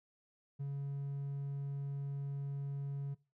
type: tone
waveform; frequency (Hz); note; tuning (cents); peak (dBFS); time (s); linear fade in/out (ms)
triangle; 140; C#3; +18; -34; 0.59-3.15; 20
effects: noise-tail reverb RT60 0.3 s tail -22 dB re dry + tanh soft clip ceiling -31 dBFS